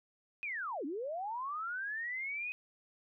sine linear two-way sweep, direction down then up, 2529 to 261.6 to 2529 Hz, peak -36 dBFS, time 0.43-2.52 s, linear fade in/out 0 ms, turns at 0.85 s, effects none

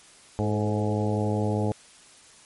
harmonic tone with a mistuned harmonic, 105.1 Hz, G#2, 21 cents sharp, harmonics 1 / 2 / 3 / 4 / 5 / 6 / 7 / 8, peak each -26 / -29 / -32 / -31 / -33 / -37 / -37 / -36 dBFS, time 0.39-1.72 s, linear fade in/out 0 ms, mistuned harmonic 4, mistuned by +35 cents, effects white hiss -52 dBFS RMS until 2.45 s + MP3 48 kbps

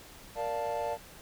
triangle chord, Bb major seventh, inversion none, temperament equal, 466.2 / 587.3 / 698.5 / 880 Hz, Bb4 / D5 / F5 / A5, 0 / 0 / 0 / 0 cents, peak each -36 / -33 / -35 / -34 dBFS, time 0.35-0.98 s, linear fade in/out 50 ms, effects pink hiss -51 dBFS RMS until 1.21 s

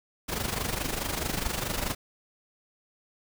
pink noise with amplitude modulation, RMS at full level -28 dBFS, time 0.28-1.95 s, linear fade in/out 20 ms, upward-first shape sine, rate 24.7 Hz, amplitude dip 70%, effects none

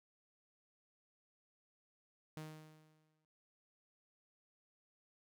sawtooth tone with exponential decay, 155.6 Hz, D#3, in tune, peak -40 dBFS, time 2.37-3.25 s, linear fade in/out 0 ms, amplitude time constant 190 ms, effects none

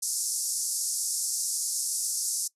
white band-pass noise, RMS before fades -30 dBFS, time 0.02-2.48 s, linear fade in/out 10 ms, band 5100 to 11000 Hz, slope 48 dB/octave, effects noise-tail reverb RT60 0.1 s tail -21 dB re dry + resampled to 32000 Hz

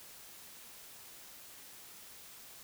silence, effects white hiss -53 dBFS RMS until 2.63 s

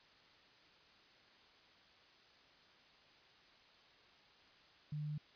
sine tone, 150 Hz, D3, 37 cents sharp, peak -39 dBFS, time 4.92-5.18 s, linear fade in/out 5 ms, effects white hiss -65 dBFS RMS until 5.35 s + resampled to 11025 Hz

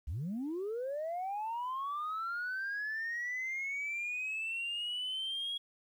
sine linear sweep, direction up, 59 to 3322 Hz, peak -33 dBFS, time 0.07-5.58 s, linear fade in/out 10 ms, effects tanh soft clip ceiling -32 dBFS + 11-bit

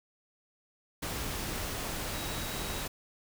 sine tone in noise, 3843 Hz, B7, 48 cents flat, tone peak -46 dBFS, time 2.14-2.83 s, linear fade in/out 10 ms, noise pink, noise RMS -36 dBFS, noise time 1.02-2.88 s, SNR -13 dB, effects none

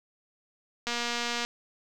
click train, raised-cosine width 0.2 ms, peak -14 dBFS, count 139, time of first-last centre 0.87-1.45 s, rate 238 Hz, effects none

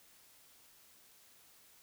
silence, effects white hiss -63 dBFS RMS until 1.82 s

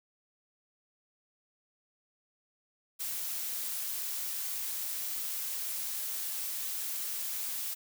blue noise, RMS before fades -36 dBFS, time 2.99-7.75 s, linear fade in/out 20 ms, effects none

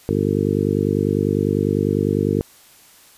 harmonic tone, 50 Hz, G1, 35 cents sharp, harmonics 2 / 3 / 4 / 5 / 6 / 7 / 8 / 9, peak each -25 / -25 / -25 / -25 / -25 / -25 / -25 / -25 dBFS, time 0.09-2.41 s, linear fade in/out 0 ms, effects white hiss -49 dBFS RMS until 3.17 s + resampled to 32000 Hz

